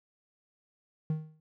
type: tone with exponential decay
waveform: triangle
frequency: 156.1 Hz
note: D#3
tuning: 6 cents sharp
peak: -23 dBFS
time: 1.1-1.4 s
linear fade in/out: 2 ms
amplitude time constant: 64 ms
effects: none